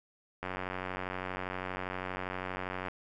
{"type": "click train", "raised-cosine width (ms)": 0.5, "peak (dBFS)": -21, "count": 228, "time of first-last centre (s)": [0.43, 2.884], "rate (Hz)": 92.5, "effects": []}